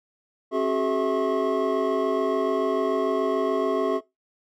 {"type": "tone cluster", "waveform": "triangle", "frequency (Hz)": [270.2, 377.9, 424.8, 653, 1084], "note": ["C#4", "F#4", "G#4", "E5", "C#6"], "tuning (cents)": [-44, 37, 39, -17, -39], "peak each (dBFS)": [-27, -24, -24, -26, -29], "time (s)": [0.51, 4.01], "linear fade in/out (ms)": 50, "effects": ["noise-tail reverb RT60 0.2 s tail -20 dB re dry"]}